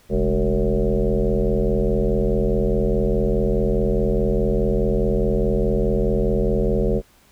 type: tone with frequency modulation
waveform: sine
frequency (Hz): 204.4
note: G#3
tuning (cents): -27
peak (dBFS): -16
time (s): 0.09-7.02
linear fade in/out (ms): 50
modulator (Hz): 84.8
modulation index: 4
effects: pink hiss -55 dBFS RMS until 7.31 s